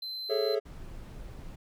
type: tone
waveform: triangle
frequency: 4077 Hz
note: C8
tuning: 46 cents flat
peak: -34 dBFS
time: 0.02-0.55 s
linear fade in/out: 5 ms
type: chord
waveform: triangle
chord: A major seventh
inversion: third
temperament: just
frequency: 412.5 / 440 / 550 / 660 Hz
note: G#4 / A4 / C#5 / E5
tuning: -12 / 0 / -14 / +2 cents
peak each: -29 / -28 / -31 / -34 dBFS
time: 0.29-0.6 s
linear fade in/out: 20 ms
type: noise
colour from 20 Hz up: brown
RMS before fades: -43 dBFS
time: 0.65-1.56 s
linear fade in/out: 10 ms
effects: none